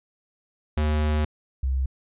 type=tone pair in turn; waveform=square / sine; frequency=76 / 65.77 Hz; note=D#2 / C2; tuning=-40 / +10 cents; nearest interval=minor third; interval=250 cents; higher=first; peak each=-21 dBFS; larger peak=neither; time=0.77-1.25 / 1.63-1.86 s; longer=first; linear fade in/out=5 ms; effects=resampled to 8000 Hz